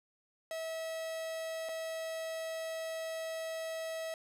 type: tone with dropouts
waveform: 45% pulse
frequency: 647 Hz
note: E5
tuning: 32 cents flat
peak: -37 dBFS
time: 0.51-4.14 s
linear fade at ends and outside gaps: 1 ms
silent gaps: 1.688-1.691 s
effects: resampled to 32000 Hz + 12-bit